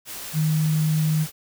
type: tone in noise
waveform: sine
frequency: 155.56 Hz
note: D#3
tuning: in tune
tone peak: -18 dBFS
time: 0.33-1.27 s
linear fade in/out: 50 ms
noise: white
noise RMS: -35 dBFS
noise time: 0.05-1.32 s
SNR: +14 dB
effects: none